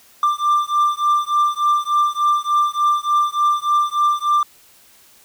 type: beating tone pair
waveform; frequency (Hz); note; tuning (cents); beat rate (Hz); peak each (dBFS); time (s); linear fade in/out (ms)
triangle; 1184 / 1187.4; D6 / D6; +14 / +19; 3.4; -16; 0.23-4.43; 2
effects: white hiss -50 dBFS RMS until 5.24 s